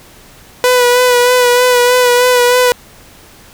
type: tone with vibrato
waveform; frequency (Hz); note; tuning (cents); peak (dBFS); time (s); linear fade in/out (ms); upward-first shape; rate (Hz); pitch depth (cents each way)
sawtooth; 493.9; B4; 0; -3; 0.64-2.72; 0; sine; 3.2; 28
effects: pink hiss -40 dBFS RMS until 3.53 s